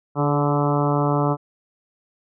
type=harmonic tone with a mistuned harmonic; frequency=145.3 Hz; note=D3; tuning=18 cents flat; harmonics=1 / 2 / 3 / 4 / 5 / 6 / 7 / 8 / 9; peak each=-21 / -24 / -26 / -27 / -28 / -29 / -29 / -30 / -31 dBFS; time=0.15-1.37 s; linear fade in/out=50 ms; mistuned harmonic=3; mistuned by=-25 cents; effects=none